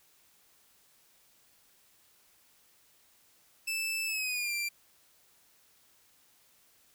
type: tone with pitch glide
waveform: sawtooth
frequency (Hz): 2637 to 2363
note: E7 to D7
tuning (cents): 0 to +10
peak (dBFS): -28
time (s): 3.67-4.69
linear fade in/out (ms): 10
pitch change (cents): -190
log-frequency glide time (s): 4.06-4.54
effects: white hiss -65 dBFS RMS until 6.94 s